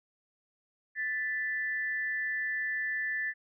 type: tone pair together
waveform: sine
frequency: 1760 / 1985.8 Hz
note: A6 / B6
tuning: 0 / +9 cents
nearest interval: major second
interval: 209 cents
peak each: -31 / -36 dBFS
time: 0.95-3.34 s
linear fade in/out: 50 ms
effects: none